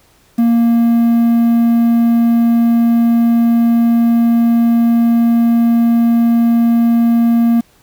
triangle tone with quantisation, 233.1 Hz, A#3, in tune, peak -6 dBFS, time 0.38-7.61 s, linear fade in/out 10 ms, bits 6, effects pink hiss -51 dBFS RMS until 7.82 s

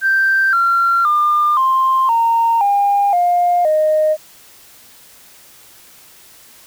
sine tone with pitch steps, 1567 / 1372.1 / 1201.4 / 1051.9 / 921 / 806.5 / 706.1 / 618.3 Hz, G6 / F6 / D6 / C6 / A#5 / G5 / F5 / D#5, -1 / -31 / +39 / +9 / -21 / +49 / +19 / -11 cents, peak -10 dBFS, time 0.01-4.17 s, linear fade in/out 50 ms, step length 520 ms, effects tanh soft clip ceiling -6 dBFS + white hiss -44 dBFS RMS until 6.66 s

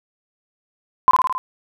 sine tone with echo, 1025 Hz, C6, 36 cents flat, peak -7 dBFS, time 1.08-1.11 s, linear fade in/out 0 ms, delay 54 ms, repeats 5, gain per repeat -3 dB, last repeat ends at 1.38 s, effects none

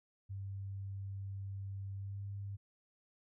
sine tone with pitch glide, 98 to 99.77 Hz, G2 to G2, 0 to +31 cents, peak -40 dBFS, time 0.29-2.57 s, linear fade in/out 20 ms, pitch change +31 cents, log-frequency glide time 1.95-2.23 s, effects none

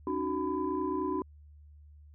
sine tone cluster, 277.6 / 307.1 / 371.5 / 1004 Hz, C#4 / D#4 / F#4 / B5, +3 / -23 / +7 / +28 cents, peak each -36 / -34 / -33 / -35 dBFS, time 0.07-1.22 s, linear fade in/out 2 ms, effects tanh soft clip ceiling -19 dBFS + added 74 Hz sine -51 dBFS peak until 2.14 s

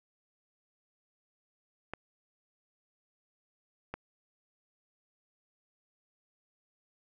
clicks, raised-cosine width 0.5 ms, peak -22 dBFS, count 2, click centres 1.936 / 3.94 s, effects none

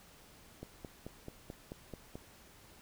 click train, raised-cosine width 2 ms, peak -30 dBFS, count 8, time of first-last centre 0.63-2.155 s, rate 4.59 Hz, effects pink hiss -59 dBFS RMS until 2.81 s

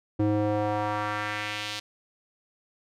square tone with band-pass filter sweep, 105 Hz, G#2, 19 cents sharp, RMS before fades -28 dBFS, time 0.19-1.8 s, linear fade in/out 10 ms, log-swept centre 310 to 4000 Hz, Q 1.5, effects none

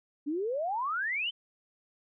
sine exponential sweep, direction up, 277.2 to 3136 Hz, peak -29 dBFS, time 0.26-1.31 s, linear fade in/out 20 ms, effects none

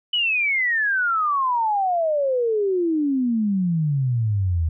sine exponential sweep, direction down, 3000 to 78 Hz, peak -18 dBFS, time 0.13-4.69 s, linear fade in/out 5 ms, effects none

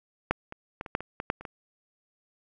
clicks, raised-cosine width 0.5 ms, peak -8 / -24 / -19 / -25 / -10 / -22 / -18 / -10 / -28 / -22 dBFS, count 10, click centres 0.31 / 0.524 / 0.811 / 0.862 / 0.951 / 1.006 / 1.201 / 1.301 / 1.41 / 1.452 s, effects none

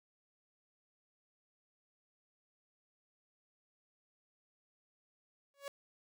sawtooth tone with exponential growth, 561 Hz, C#5, 21 cents sharp, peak -34 dBFS, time 5.54-5.68 s, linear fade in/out 1 ms, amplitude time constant 29 ms, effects none

